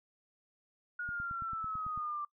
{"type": "linear sweep", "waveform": "sine", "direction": "down", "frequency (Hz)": [1447, 1174.7], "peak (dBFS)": -35, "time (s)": [0.99, 2.25], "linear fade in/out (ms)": 5}
{"type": "click train", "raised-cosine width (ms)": 5, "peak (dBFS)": -36, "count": 9, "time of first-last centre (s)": [1.09, 1.976], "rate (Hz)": 9.03}
{"effects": ["noise-tail reverb RT60 0.1 s tail -21 dB re dry"]}